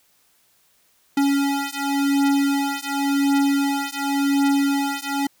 square beating tone pair, 278.9 / 279.81 Hz, C#4 / C#4, +11 / +16 cents, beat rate 0.91 Hz, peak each -22 dBFS, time 1.17-5.27 s, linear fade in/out 5 ms, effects white hiss -61 dBFS RMS until 5.4 s

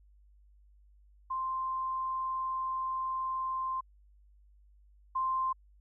sine tone pair in turn, 1046.5 / 1046.5 Hz, C6 / C6, 0 / 0 cents, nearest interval unison, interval 0 cents, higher neither, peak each -31 / -28 dBFS, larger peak second, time 1.3-3.81 / 5.15-5.53 s, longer first, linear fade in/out 10 ms, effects added 50 Hz sine -58 dBFS peak until 5.8 s

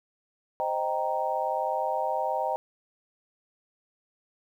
sine chord, C minor seventh, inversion none, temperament equal, 523.3 / 622.3 / 784 / 932.3 Hz, C5 / Eb5 / G5 / Bb5, 0 / 0 / 0 / 0 cents, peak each -33 / -31 / -30 / -31 dBFS, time 0.6-2.56 s, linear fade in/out 0 ms, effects 10-bit

